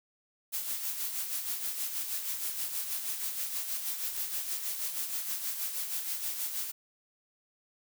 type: noise with tremolo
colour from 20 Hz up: blue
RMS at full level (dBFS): -33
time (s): 0.52-6.72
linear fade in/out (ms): 20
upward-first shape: sine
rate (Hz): 6.3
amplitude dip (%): 50
effects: none